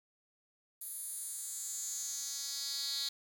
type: tone with high-pass filter sweep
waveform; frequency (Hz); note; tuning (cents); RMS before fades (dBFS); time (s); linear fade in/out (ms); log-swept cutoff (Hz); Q
10% pulse; 277.2; C#4; 0; -40; 0.81-3.09; 5; 11000 to 4100; 3.8
effects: none